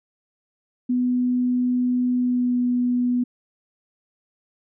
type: tone with pitch glide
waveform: sine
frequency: 248.5 to 246.1 Hz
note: B3 to B3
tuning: +11 to -6 cents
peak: -18 dBFS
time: 0.89-3.24 s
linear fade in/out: 10 ms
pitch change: -17 cents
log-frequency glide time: 2.18-2.58 s
effects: none